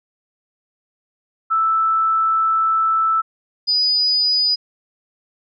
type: tone pair in turn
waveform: sine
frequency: 1318.5 / 4952 Hz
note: E6 / D#8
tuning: 0 / -9 cents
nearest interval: octave + major seventh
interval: 2291 cents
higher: second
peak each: -14 / -14 dBFS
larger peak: neither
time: 1.5-3.22 / 3.67-4.56 s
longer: first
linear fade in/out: 20 ms
effects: none